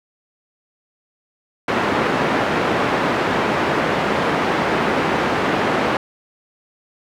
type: band-pass noise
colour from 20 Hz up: pink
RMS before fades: -19 dBFS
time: 1.68-5.97 s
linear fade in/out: 2 ms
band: 220 to 1900 Hz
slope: 12 dB/octave
effects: none